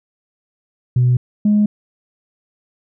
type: tone pair in turn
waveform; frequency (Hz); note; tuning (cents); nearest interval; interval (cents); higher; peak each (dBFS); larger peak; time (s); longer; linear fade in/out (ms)
sine; 124.3 / 209; B2 / G#3; +12 / +11; major sixth; 899; second; -9; neither; 0.96-1.17 / 1.45-1.66; neither; 5
effects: tanh soft clip ceiling -7 dBFS